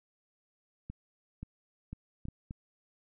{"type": "clicks", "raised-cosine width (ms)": 5, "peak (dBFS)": -28, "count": 6, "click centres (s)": [0.9, 1.43, 1.93, 2.254, 2.285, 2.509], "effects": []}